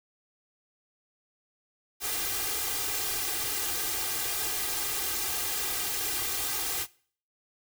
white noise with comb filter, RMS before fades -31 dBFS, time 2-6.87 s, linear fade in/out 50 ms, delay 2.5 ms, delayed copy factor +0.9, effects noise-tail reverb RT60 0.5 s tail -22 dB re dry

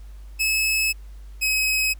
sawtooth tone pair in turn, 2589 / 2547 Hz, E7 / D#7, -32 / +40 cents, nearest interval unison, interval 28 cents, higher first, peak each -16 dBFS, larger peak neither, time 0.39-0.93 / 1.41-1.94 s, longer first, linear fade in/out 20 ms, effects added 50 Hz sine -37 dBFS peak until 1.99 s + pink hiss -58 dBFS RMS until 1.99 s

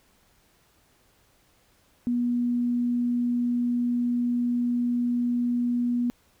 sine tone, 242 Hz, B3, 35 cents flat, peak -22 dBFS, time 2.07-6.1 s, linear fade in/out 0 ms, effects pink hiss -63 dBFS RMS until 6.4 s

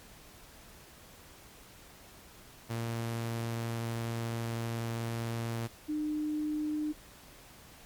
sawtooth / sine tone pair in turn, 115.6 / 303 Hz, A#2 / D#4, -14 / -46 cents, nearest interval octave + perfect fourth, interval 1668 cents, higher second, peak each -29 / -30 dBFS, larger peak first, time 2.69-5.68 / 5.88-6.93 s, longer first, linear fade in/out 20 ms, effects pink hiss -54 dBFS RMS until 7.85 s + MP3 96 kbps

